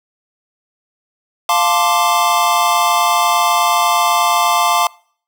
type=chord; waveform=square; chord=D minor seventh; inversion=first; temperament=equal; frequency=698.5 / 880 / 1046.5 / 1174.7 Hz; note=F5 / A5 / C6 / D6; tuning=0 / 0 / 0 / 0 cents; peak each=-18 dBFS; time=1.49-4.87 s; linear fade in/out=2 ms; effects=noise-tail reverb RT60 0.5 s tail -24 dB re dry